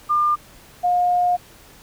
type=tone pair in turn; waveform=sine; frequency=1200 / 713.5 Hz; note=D6 / F5; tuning=+37 / +37 cents; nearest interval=major sixth; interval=900 cents; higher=first; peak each=-15 dBFS; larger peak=neither; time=0.09-0.36 / 0.83-1.37 s; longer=second; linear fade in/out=20 ms; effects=pink hiss -47 dBFS RMS until 1.82 s